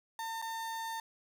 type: tone with dropouts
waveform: 35% pulse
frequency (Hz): 904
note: A5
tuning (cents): +47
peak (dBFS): -35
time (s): 0.19-1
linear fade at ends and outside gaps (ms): 2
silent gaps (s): 0.417-0.423
effects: none